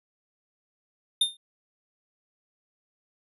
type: tone with exponential decay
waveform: square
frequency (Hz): 3629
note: A#7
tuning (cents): -47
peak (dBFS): -17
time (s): 1.21-1.37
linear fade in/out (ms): 5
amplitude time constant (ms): 34
effects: resampled to 32000 Hz